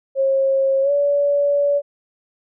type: tone with pitch glide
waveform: sine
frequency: 540 to 572.1 Hz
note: C#5 to D5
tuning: -45 to -45 cents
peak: -14 dBFS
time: 0.15-1.82 s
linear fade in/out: 50 ms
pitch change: +100 cents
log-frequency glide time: 0.82-0.91 s
effects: none